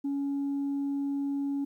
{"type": "tone", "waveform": "sine", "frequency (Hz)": 280, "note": "C#4", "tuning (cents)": 18, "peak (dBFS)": -26, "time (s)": [0.04, 1.65], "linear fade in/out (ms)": 10, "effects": ["tanh soft clip ceiling -26 dBFS", "11-bit"]}